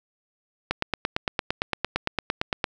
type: click train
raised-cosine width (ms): 0.3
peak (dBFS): -7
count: 18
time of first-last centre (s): 0.71-2.642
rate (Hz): 8.8
effects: none